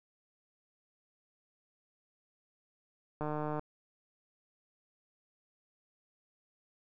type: click train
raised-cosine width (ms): 1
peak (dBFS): -23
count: 59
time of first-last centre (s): 3.21-3.594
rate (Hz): 151
effects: none